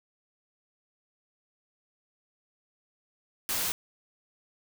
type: noise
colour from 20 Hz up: white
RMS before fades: -30 dBFS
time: 3.49-3.72 s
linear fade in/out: 0 ms
effects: none